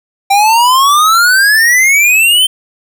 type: exponential sweep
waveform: square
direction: up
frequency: 780 to 3136 Hz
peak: -6 dBFS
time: 0.3-2.47 s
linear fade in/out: 10 ms
effects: none